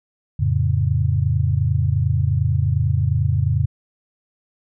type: chord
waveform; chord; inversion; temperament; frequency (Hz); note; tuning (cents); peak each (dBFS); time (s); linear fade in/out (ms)
sine; F augmented; none; equal; 87.31 / 110 / 138.59; F2 / A2 / C#3; 0 / 0 / 0; -20; 0.39-3.66; 10
effects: none